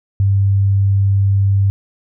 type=tone; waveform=sine; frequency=98.6 Hz; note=G2; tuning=11 cents sharp; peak=-10 dBFS; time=0.2-1.7 s; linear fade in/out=0 ms; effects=none